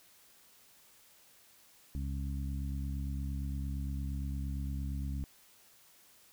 harmonic tone, 68.7 Hz, C#2, 15 cents flat, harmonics 1 / 2 / 3 / 4, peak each -35 / -41 / -45 / -47 dBFS, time 1.95-5.24 s, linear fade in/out 0 ms, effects white hiss -62 dBFS RMS until 6.32 s

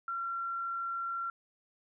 sine tone, 1367 Hz, F6, 37 cents flat, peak -33 dBFS, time 0.08-1.3 s, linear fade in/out 2 ms, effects none

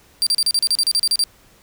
35% pulse tone bursts, 4704 Hz, D8, 2 cents sharp, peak -13 dBFS, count 13, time 0.22-1.238 s, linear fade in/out 0 ms, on 46 ms, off 35 ms, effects pink hiss -52 dBFS RMS until 1.62 s

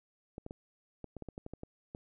clicks, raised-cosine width 2 ms, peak -29 dBFS, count 12, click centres 0.381 / 0.464 / 0.509 / 1.043 / 1.167 / 1.223 / 1.287 / 1.379 / 1.464 / 1.536 / 1.634 / 1.949 s, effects none

